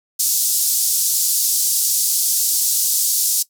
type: band-pass noise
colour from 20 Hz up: white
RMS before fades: -18 dBFS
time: 0.19-3.43 s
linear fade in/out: 10 ms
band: 4900 to 14000 Hz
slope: 24 dB/octave
effects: noise-tail reverb RT60 0.1 s tail -18 dB re dry